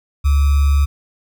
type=tone with sample-and-hold; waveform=sine; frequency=70.9 Hz; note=C#2; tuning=40 cents sharp; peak=-10 dBFS; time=0.24-0.86 s; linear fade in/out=20 ms; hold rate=1225 Hz; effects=none